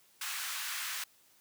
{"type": "high-pass noise", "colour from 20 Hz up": "pink", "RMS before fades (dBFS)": -38, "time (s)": [0.21, 1.04], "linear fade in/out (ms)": 5, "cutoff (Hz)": 1200, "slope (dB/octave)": 24, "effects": ["white hiss -65 dBFS RMS until 1.4 s", "high-pass 80 Hz 12 dB/octave"]}